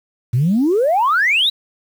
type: exponential sweep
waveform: sine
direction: up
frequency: 112.4 to 4002 Hz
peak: -11 dBFS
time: 0.33-1.5 s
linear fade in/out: 10 ms
effects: tanh soft clip ceiling -8 dBFS + 7-bit